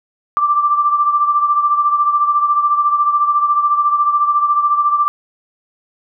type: beating tone pair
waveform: sine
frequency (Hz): 1174.7 / 1188.7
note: D6 / D6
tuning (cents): 0 / +21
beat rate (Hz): 14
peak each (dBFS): -12 / -19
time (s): 0.37-5.08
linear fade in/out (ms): 0
effects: none